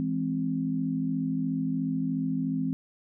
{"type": "chord", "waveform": "sine", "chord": "E augmented", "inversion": "none", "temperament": "equal", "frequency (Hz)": [164.81, 207.7, 261.6], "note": ["E3", "G#3", "B#3"], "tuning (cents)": [0, 0, 0], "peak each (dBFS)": [-31, -34, -28], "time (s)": [0, 2.73], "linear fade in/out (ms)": 0, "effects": []}